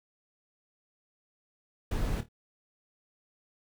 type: noise with echo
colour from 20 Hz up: brown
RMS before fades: -30 dBFS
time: 1.91-2.21 s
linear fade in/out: 5 ms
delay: 26 ms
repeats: 3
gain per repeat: -11 dB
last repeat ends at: 2.288 s
effects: none